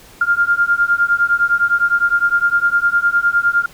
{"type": "beating tone pair", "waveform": "sine", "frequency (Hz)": [1396.9, 1406.7], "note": ["F6", "F6"], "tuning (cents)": [0, 12], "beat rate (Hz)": 9.8, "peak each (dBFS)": -15, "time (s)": [0.21, 3.66], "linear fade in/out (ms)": 5, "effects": ["pink hiss -43 dBFS RMS until 3.73 s"]}